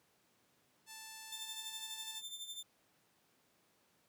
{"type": "tone", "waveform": "5% pulse", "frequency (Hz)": 881, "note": "A5", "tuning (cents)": 2, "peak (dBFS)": -37, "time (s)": [0.86, 2.22], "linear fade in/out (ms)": 50}
{"type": "tone with tremolo", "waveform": "sawtooth", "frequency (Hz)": 3565, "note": "A7", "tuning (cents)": 22, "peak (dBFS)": -39, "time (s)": [1.32, 2.63], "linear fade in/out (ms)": 5, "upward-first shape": "sine", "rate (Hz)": 12, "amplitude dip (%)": 65}
{"effects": ["pink hiss -73 dBFS RMS until 4.08 s", "high-pass 150 Hz 12 dB/octave"]}